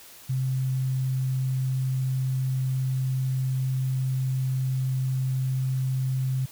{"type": "tone", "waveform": "sine", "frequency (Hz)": 130.81, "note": "C3", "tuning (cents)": 0, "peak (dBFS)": -23, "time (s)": [0.29, 6.46], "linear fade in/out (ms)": 10, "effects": ["white hiss -48 dBFS RMS until 6.51 s"]}